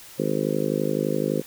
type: harmonic tone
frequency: 51.8 Hz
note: G#1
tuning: 4 cents flat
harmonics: 3 / 4 / 5 / 6 / 7 / 8 / 9 / 10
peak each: -30 / -30 / -30 / -30 / -30 / -30 / -30 / -30 dBFS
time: 0.18-1.42 s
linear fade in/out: 20 ms
effects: white hiss -45 dBFS RMS until 1.46 s